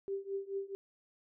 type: tone with tremolo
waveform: sine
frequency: 393 Hz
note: G4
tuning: 4 cents sharp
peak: -32 dBFS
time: 0.08-0.75 s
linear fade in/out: 0 ms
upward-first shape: triangle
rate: 4.6 Hz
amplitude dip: 95%
effects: none